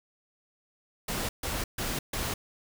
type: noise bursts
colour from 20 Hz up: pink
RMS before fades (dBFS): -32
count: 4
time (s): 1.08-2.34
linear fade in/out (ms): 5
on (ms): 210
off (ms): 140
effects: none